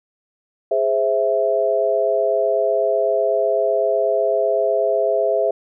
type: chord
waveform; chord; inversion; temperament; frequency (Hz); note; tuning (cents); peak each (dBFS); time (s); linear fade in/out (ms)
sine; Ab augmented; none; equal; 415.3 / 523.3 / 659.3; Ab4 / C5 / E5; 0 / 0 / 0; -21 / -21 / -18; 0.71-5.51; 5
effects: none